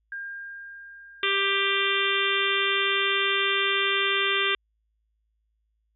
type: tone with exponential decay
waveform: sine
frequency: 1606 Hz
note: G6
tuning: 41 cents sharp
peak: -31 dBFS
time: 0.12-3.07 s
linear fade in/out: 2 ms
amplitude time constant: 640 ms
type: harmonic tone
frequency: 394.4 Hz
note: G4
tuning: 11 cents sharp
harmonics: 1 / 3 / 4 / 5 / 6 / 7 / 8 / 9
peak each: -30 / -30 / -30 / -30 / -30 / -30 / -30 / -30 dBFS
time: 1.23-4.55 s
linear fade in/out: 2 ms
effects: added 54 Hz sine -70 dBFS peak until 5.95 s